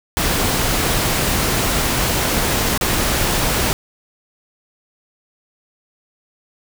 pink noise with dropouts, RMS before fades -18 dBFS, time 0.17-3.73 s, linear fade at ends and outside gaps 0 ms, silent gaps 2.777-2.811 s, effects none

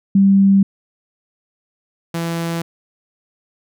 sine / sawtooth tone pair in turn, 196 / 167.41 Hz, G3 / E3, 0 / +27 cents, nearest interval minor third, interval 273 cents, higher first, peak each -8 / -16 dBFS, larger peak first, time 0.15-0.63 / 2.14-2.62 s, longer neither, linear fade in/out 5 ms, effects none

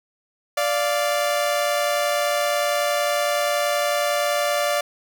sawtooth tone pair together, 585.3 / 696 Hz, D5 / F5, -6 / -6 cents, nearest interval minor third, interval 300 cents, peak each -17 / -21 dBFS, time 0.57-4.81 s, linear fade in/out 5 ms, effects none

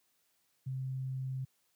sine tone, 131.4 Hz, C3, 8 cents sharp, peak -34 dBFS, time 0.66-1.45 s, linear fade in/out 10 ms, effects white hiss -75 dBFS RMS until 1.75 s + high-pass 80 Hz 12 dB/octave

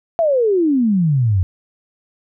sine exponential sweep, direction down, 690 to 87.31 Hz, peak -12 dBFS, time 0.19-1.43 s, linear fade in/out 0 ms, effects none

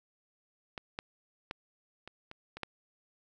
clicks, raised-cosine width 0.3 ms, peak -23 / -20 / -21 / -29 / -29 / -27 / -19 dBFS, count 7, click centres 0.778 / 0.989 / 1.511 / 2.076 / 2.314 / 2.57 / 2.633 s, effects none

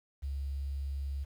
sine tone, 69.3 Hz, C#2, in tune, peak -33 dBFS, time 0.22-1.25 s, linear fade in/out 20 ms, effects 10-bit

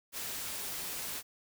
white noise, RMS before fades -39 dBFS, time 0.12-1.23 s, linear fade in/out 50 ms, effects none

